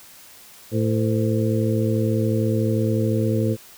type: harmonic tone with a mistuned harmonic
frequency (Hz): 111.1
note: A2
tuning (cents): +17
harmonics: 1 / 2 / 3 / 4 / 5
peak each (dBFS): -21 / -24 / -26 / -27 / -28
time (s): 0.71-3.57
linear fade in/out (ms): 50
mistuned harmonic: 5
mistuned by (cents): -120
effects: white hiss -46 dBFS RMS until 3.77 s